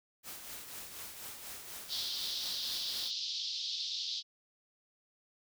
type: noise with tremolo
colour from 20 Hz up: white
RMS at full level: -44 dBFS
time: 0.23-3.12 s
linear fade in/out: 50 ms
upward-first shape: triangle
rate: 4.1 Hz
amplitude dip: 50%
type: band-pass noise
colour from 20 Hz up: pink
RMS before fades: -38 dBFS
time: 1.88-4.23 s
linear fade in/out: 50 ms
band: 3400 to 5200 Hz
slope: 48 dB/octave
effects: none